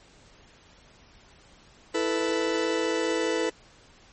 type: chord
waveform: 40% pulse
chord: E suspended fourth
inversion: none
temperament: just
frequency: 329.6 / 439.5 / 494.4 Hz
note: E4 / A4 / B4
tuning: 0 / -2 / +2 cents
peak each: -28 dBFS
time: 1.94-3.5 s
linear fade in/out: 10 ms
effects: pink hiss -55 dBFS RMS until 4.12 s + MP3 32 kbps